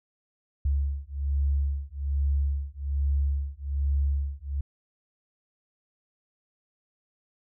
sine beating tone pair, 69.5 / 70.7 Hz, C#2 / C#2, +5 / +35 cents, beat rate 1.2 Hz, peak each -27 dBFS, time 0.65-4.61 s, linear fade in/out 5 ms, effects none

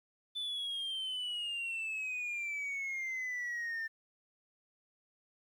sine exponential sweep, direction down, 3520 to 1789 Hz, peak -33 dBFS, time 0.35-3.88 s, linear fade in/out 20 ms, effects tanh soft clip ceiling -34 dBFS + 11-bit

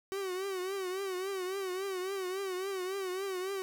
45% pulse tone with vibrato, 378.9 Hz, F#4, 41 cents sharp, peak -34 dBFS, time 0.12-3.62 s, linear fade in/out 0 ms, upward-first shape triangle, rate 3.6 Hz, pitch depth 98 cents each way, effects none

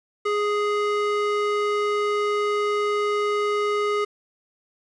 square tone with band-pass filter, 415.3 Hz, G#4, in tune, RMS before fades -23 dBFS, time 0.25-4.05 s, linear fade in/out 10 ms, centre 1100 Hz, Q 0.74, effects resampled to 22050 Hz + 8-bit

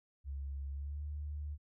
sine tone with pitch glide, 69.3 to 73.85 Hz, C#2 to D2, 0 to +10 cents, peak -38 dBFS, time 0.24-1.58 s, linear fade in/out 50 ms, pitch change +110 cents, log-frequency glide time 0.71-1.03 s, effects none

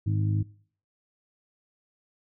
harmonic tone, 51.91 Hz, G#1, in tune, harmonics 2 / 3 / 4 / 5 / 6, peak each -24 / -31 / -41 / -42 / -37 dBFS, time 0.06-0.43 s, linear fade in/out 10 ms, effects noise-tail reverb RT60 0.5 s tail -21 dB re dry

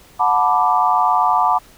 sine chord, B minor seventh, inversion second, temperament equal with one note detuned, 729.4 / 880 / 987.8 / 1174.7 Hz, F#5 / A5 / B5 / D6, -25 / 0 / 0 / 0 cents, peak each -18 dBFS, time 0.19-1.59 s, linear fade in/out 20 ms, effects pink hiss -47 dBFS RMS until 1.77 s

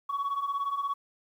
sine beating tone pair, 1108.7 / 1125.7 Hz, C#6 / C#6, 0 / +26 cents, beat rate 17 Hz, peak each -32 / -28 dBFS, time 0.09-0.94 s, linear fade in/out 10 ms, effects tanh soft clip ceiling -25 dBFS + 10-bit

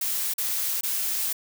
blue noise with dropouts, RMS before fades -27 dBFS, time 0.01-1.33 s, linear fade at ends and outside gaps 5 ms, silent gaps 0.338-0.381 / 0.81-0.833 s, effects none

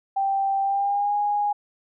sine tone with pitch glide, 784 to 824.4 Hz, G5 to G#5, 0 to -13 cents, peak -20 dBFS, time 0.16-1.53 s, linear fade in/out 10 ms, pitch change +87 cents, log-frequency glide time 0.62-1.15 s, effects none

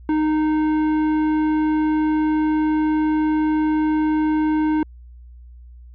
sine tone with tanh clipping, 308.6 Hz, D#4, 14 cents flat, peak -18 dBFS, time 0.09-4.83 s, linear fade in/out 2 ms, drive 12 dB, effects added 60 Hz sine -39 dBFS peak until 5.94 s

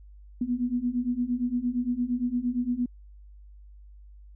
sine beating tone pair, 240 / 248.7 Hz, B3 / B3, -49 / +12 cents, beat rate 8.7 Hz, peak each -29 / -27 dBFS, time 0.41-2.86 s, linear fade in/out 5 ms, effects added 50 Hz sine -46 dBFS peak until 4.35 s

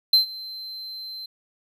triangle tone with ADSR envelope, 4100 Hz, C8, 36 cents flat, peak -10 dBFS, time 0.13-1.26 s, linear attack 4 ms, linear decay 120 ms, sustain -22 dB, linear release 6 ms, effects none

